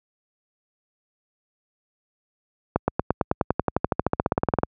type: accelerating click train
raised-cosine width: 1 ms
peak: -5 dBFS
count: 25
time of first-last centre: 2.76-4.634 s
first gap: 120 ms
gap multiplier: 0.96
effects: high-pass 60 Hz 12 dB/octave